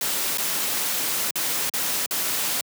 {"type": "noise with dropouts", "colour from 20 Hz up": "white", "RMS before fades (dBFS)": -25, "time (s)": [0.01, 2.61], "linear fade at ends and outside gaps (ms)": 2, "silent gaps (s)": [[0.374, 0.382], [1.308, 1.356], [1.696, 1.737], [2.061, 2.109]], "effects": ["high-pass 150 Hz 12 dB/octave"]}